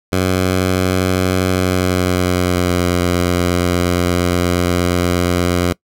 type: tone with pitch glide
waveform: 10% pulse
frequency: 92.5 to 88.48 Hz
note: F#2 to F2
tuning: 0 to +23 cents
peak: -5 dBFS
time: 0.12-5.73 s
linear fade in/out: 10 ms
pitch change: -77 cents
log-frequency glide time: 1.51-2.92 s
effects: noise-tail reverb RT60 0.1 s tail -22 dB re dry